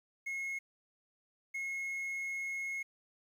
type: tone bursts at uneven times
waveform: triangle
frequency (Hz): 2168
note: C#7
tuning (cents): -39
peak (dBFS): -34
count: 2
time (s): 0.26-0.59 / 1.54-2.83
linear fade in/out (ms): 10
effects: 11-bit